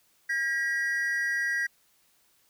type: tone pair together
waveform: triangle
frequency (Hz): 1618.9 / 1919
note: G#6 / A#6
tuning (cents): -45 / +50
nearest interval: minor third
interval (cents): 295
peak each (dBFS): -28 / -26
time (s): 0.29-1.67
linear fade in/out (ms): 10
effects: white hiss -66 dBFS RMS until 2.49 s